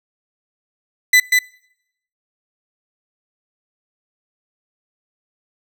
40% pulse tone with echo, 2000 Hz, B6, 21 cents sharp, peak -7 dBFS, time 1.13-1.2 s, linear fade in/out 5 ms, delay 190 ms, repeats 1, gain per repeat -3 dB, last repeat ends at 1.39 s, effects noise-tail reverb RT60 0.8 s tail -25 dB re dry

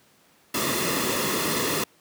pink noise with comb filter, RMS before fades -25 dBFS, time 0.54-1.84 s, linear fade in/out 5 ms, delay 1.3 ms, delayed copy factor -0.6, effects pink hiss -59 dBFS RMS until 2 s + high-pass 150 Hz 12 dB/octave

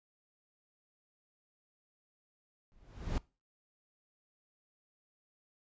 brown noise with exponential growth, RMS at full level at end -29 dBFS, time 2.72-3.18 s, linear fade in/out 0 ms, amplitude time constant 99 ms, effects noise-tail reverb RT60 0.3 s tail -22 dB re dry + resampled to 16000 Hz

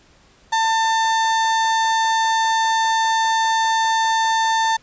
35% pulse tone, 895 Hz, A5, 29 cents sharp, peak -14 dBFS, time 0.52-4.77 s, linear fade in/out 10 ms, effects pink hiss -53 dBFS RMS until 4.82 s + resampled to 16000 Hz

